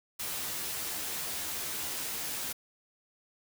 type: noise with comb filter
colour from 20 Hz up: white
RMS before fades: -36 dBFS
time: 0.19-2.53 s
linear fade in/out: 10 ms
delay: 13 ms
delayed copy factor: +0.55
effects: none